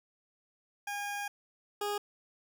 20% pulse tone pair in turn, 814 / 411.7 Hz, G#5 / G#4, -35 / -15 cents, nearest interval octave, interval 1180 cents, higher first, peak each -30 / -27 dBFS, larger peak second, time 0.87-1.28 / 1.81-1.98 s, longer first, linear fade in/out 5 ms, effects none

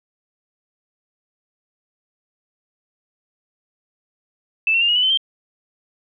sine tone with pitch steps, 2637 / 2717 / 2800 / 2886 / 2974 / 3064 / 3158 Hz, E7 / F7 / F7 / F#7 / F#7 / G7 / G7, 0 / -48 / +4 / -44 / +8 / -40 / +12 cents, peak -14 dBFS, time 4.67-5.174 s, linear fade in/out 2 ms, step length 72 ms, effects none

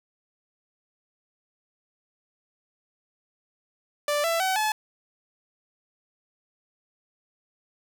sawtooth tone with pitch steps, 587 / 666.5 / 756.9 / 859.4 Hz, D5 / E5 / F#5 / A5, -1 / +19 / +39 / -41 cents, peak -19 dBFS, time 4.08-4.72 s, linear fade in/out 2 ms, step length 160 ms, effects none

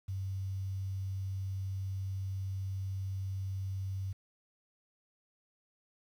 sine tone with quantisation, 96.1 Hz, G2, 34 cents flat, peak -34 dBFS, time 0.08-4.13 s, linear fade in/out 10 ms, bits 10, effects none

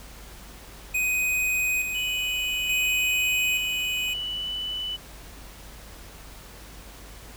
square tone with tremolo, 2502 Hz, D#7, 9 cents sharp, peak -23 dBFS, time 0.94-4.14 s, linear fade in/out 10 ms, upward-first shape square, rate 0.57 Hz, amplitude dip 45%
sine tone with pitch glide, 2963 to 2985 Hz, F#7 to F#7, +2 to +15 cents, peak -28 dBFS, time 1.94-4.97 s, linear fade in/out 20 ms, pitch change +13 cents, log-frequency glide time 4.33-4.49 s
effects added 50 Hz sine -45 dBFS peak until 7.36 s + pink hiss -46 dBFS RMS until 7.36 s

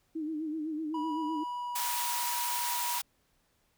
sine tone with vibrato, 311.1 Hz, D#4, in tune, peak -32 dBFS, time 0.15-1.44 s, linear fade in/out 10 ms, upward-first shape sine, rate 7.9 Hz, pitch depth 71 cents each way
triangle tone with pitch glide, 976 to 962.6 Hz, B5 to B5, -21 to -45 cents, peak -32 dBFS, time 0.94-2.99 s, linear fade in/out 5 ms, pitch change -24 cents, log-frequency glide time 1.6-1.94 s
white high-pass noise, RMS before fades -34 dBFS, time 1.75-3.02 s, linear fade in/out 10 ms, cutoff 690 Hz, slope 96 dB/octave
effects pink hiss -72 dBFS RMS until 3.77 s

